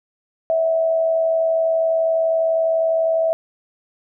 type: tone with amplitude modulation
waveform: sine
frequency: 652 Hz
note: E5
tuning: 19 cents flat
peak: -13 dBFS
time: 0.5-3.33 s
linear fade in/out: 0 ms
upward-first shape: sine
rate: 79.9 Hz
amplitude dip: 45%
effects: none